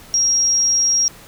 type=tone; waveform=sine; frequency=5620 Hz; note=F8; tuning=10 cents sharp; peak=-13 dBFS; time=0.14-1.08 s; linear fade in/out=0 ms; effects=pink hiss -42 dBFS RMS until 1.27 s